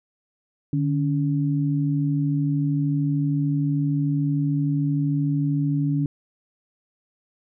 sine tone pair together, 148.26 / 281.5 Hz, D3 / C#4, +17 / +27 cents, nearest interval major seventh, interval 1110 cents, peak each -21 / -24 dBFS, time 0.73-6.06 s, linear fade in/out 2 ms, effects none

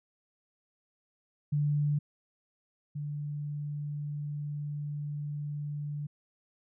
sine tone pair in turn, 146.83 / 146.83 Hz, D3 / D3, 0 / 0 cents, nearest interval unison, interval 0 cents, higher neither, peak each -25 / -33 dBFS, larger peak first, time 1.52-1.99 / 2.95-6.07 s, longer second, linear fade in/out 10 ms, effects none

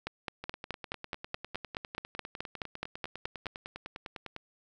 two click trains, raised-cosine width 0.3 ms, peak -18 / -24 dBFS, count 17 / 40, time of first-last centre 0.07-3.467 / 0.44-4.364 s, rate 4.71 / 9.94 Hz, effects none

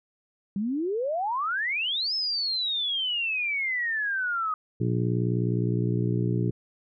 sine exponential two-way sweep, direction up then down, 190.5 to 5274 to 1243 Hz, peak -25 dBFS, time 0.56-4.54 s, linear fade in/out 2 ms, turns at 2.14 s
harmonic tone, 59.6 Hz, A#1, 39 cents sharp, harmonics 2 / 3 / 4 / 5 / 6 / 7, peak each -25 / -29 / -39 / -33 / -33 / -35 dBFS, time 4.8-6.51 s, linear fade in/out 10 ms
effects none

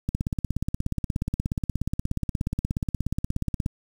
click train, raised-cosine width 5 ms, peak -13 dBFS, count 61, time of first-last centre 0.09-3.661 s, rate 16.8 Hz, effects 7-bit

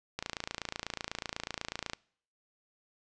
click train, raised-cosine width 0.2 ms, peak -17 dBFS, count 50, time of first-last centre 0.19-1.934 s, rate 28.1 Hz, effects noise-tail reverb RT60 0.6 s tail -25 dB re dry + resampled to 22050 Hz

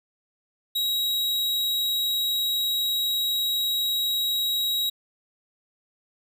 45% pulse tone, 3832 Hz, A#7, 47 cents sharp, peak -23 dBFS, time 0.75-4.9 s, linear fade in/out 10 ms, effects none

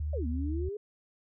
sine tone with vibrato, 75.3 Hz, D2, 44 cents sharp, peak -30 dBFS, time 0-0.69 s, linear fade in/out 5 ms, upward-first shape sine, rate 15 Hz, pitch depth 11 cents each way
sine exponential two-way sweep, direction down then up, 622.3 to 231.5 to 427.5 Hz, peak -34 dBFS, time 0.13-0.77 s, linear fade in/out 5 ms, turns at 0.27 s
effects none

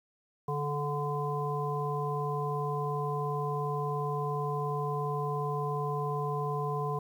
harmonic tone with a mistuned harmonic, 146.2 Hz, D3, 7 cents flat, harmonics 1 / 3 / 5 / 7, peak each -33 / -35 / -39 / -35 dBFS, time 0.48-6.99 s, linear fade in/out 5 ms, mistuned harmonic 3, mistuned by -17 cents, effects 10-bit

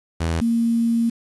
sawtooth / sine tone pair in turn, 82.41 / 231.5 Hz, E2 / A#3, 0 / -12 cents, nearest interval octave + tritone, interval 1788 cents, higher second, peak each -16 dBFS, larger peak neither, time 0.2-0.41 / 0.41-1.1 s, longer second, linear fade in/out 10 ms, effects resampled to 24000 Hz + 7-bit

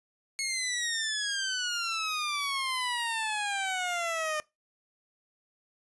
15% pulse exponential sweep, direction down, 2188 to 606 Hz, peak -23 dBFS, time 0.39-4.4 s, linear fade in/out 0 ms, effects noise-tail reverb RT60 0.2 s tail -21 dB re dry + resampled to 24000 Hz

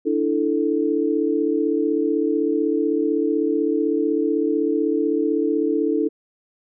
sine chord, D suspended second, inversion none, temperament equal, 293.7 / 329.6 / 440 Hz, D4 / E4 / A4, 0 / 0 / 0 cents, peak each -22 dBFS, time 0.05-6.09 s, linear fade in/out 20 ms, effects none

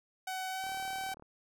sawtooth tone with pitch glide, 752 to 766.9 Hz, F#5 to G5, +28 to -38 cents, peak -32 dBFS, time 0.27-1.14 s, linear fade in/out 5 ms, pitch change +34 cents, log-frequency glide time 0.49-0.67 s
click train, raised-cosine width 1 ms, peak -38 dBFS, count 23, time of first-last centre 0.64-1.224 s, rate 37.7 Hz
effects none

